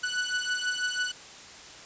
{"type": "beating tone pair", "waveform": "sawtooth", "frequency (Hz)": [1480, 1486.1], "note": ["F#6", "F#6"], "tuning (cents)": [0, 7], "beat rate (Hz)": 6.1, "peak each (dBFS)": -27, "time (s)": [0.03, 1.12], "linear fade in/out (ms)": 10, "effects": ["white hiss -46 dBFS RMS until 1.85 s", "resampled to 16000 Hz"]}